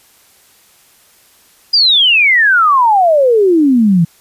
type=exponential sweep; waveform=sine; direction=down; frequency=4946 to 160 Hz; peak=-6 dBFS; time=1.73-4.05 s; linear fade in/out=10 ms; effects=white hiss -48 dBFS RMS until 4.2 s + resampled to 32000 Hz